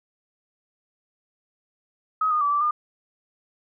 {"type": "tone with pitch steps", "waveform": "sine", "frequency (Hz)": [1269, 1225, 1154, 1165, 1210], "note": ["D#6", "D#6", "D6", "D6", "D#6"], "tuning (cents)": [34, -27, -31, -14, -49], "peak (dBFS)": -19, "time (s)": [2.21, 2.71], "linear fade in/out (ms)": 5, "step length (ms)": 100, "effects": []}